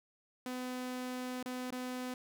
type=tone with dropouts; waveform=sawtooth; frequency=252.2 Hz; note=B3; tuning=36 cents sharp; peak=-34 dBFS; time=0.46-2.14 s; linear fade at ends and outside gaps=2 ms; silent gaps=1.428-1.459 / 1.706-1.723 s; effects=none